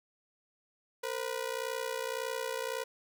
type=ring-modulated tone; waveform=sawtooth; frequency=488.9 Hz; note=B4; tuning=18 cents flat; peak=-27 dBFS; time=1.03-2.84 s; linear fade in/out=10 ms; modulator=30.9 Hz; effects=none